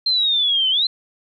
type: exponential two-way sweep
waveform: sine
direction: down then up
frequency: 4180 to 3011 to 4180 Hz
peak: -15 dBFS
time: 0.06-0.87 s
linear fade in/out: 5 ms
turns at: 0.7 s
effects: none